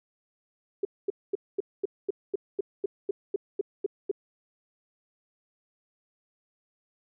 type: tone bursts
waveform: sine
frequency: 397.1 Hz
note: G4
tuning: 22 cents sharp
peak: -23 dBFS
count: 14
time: 0.83-4.114 s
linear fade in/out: 5 ms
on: 21 ms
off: 230 ms
effects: none